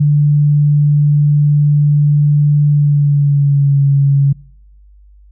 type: tone with pitch glide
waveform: sine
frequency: 146.83 to 139.71 Hz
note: D3 to C#3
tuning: 0 to +14 cents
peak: -7 dBFS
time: 0-4.33 s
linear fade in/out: 10 ms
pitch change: -86 cents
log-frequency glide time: 2.68-3.82 s
effects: noise-tail reverb RT60 0.7 s tail -24 dB re dry + added 50 Hz sine -40 dBFS peak until 5.31 s